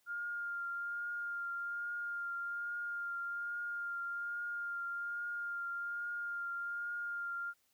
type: tone with vibrato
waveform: sine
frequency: 1405 Hz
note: F6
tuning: 10 cents sharp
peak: -37 dBFS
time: 0.06-7.54 s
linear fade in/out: 50 ms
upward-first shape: triangle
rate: 1.2 Hz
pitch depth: 20 cents each way
effects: white hiss -75 dBFS RMS until 7.73 s